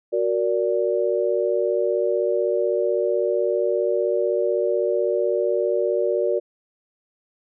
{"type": "chord", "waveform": "sine", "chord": "Gb augmented", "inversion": "none", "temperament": "equal with one note detuned", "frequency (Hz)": [370, 466.2, 581.9], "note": ["Gb4", "Bb4", "D5"], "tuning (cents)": [0, 0, -16], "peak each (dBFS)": -23, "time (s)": [0.12, 6.4], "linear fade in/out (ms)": 20, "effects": []}